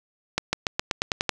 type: accelerating click train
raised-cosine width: 0.2 ms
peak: -5 dBFS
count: 9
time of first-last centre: 0.38-1.293 s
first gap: 150 ms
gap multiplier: 0.92
effects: none